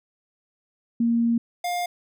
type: tone pair in turn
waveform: sine / square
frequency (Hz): 233.1 / 706.8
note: A#3 / F5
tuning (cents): 0 / +21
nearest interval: octave + perfect fifth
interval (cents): 1921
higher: second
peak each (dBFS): -18 / -25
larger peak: first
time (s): 1-1.38 / 1.64-1.86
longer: first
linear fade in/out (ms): 5
effects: none